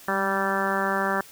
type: harmonic tone with a mistuned harmonic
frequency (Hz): 194.5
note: G3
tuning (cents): -13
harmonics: 1 / 2 / 3 / 4 / 5 / 6 / 7 / 8 / 9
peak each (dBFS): -31 / -31 / -31 / -31 / -31 / -31 / -31 / -31 / -31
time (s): 0.08-1.21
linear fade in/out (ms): 2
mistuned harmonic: 1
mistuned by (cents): +25
effects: white hiss -48 dBFS RMS until 1.31 s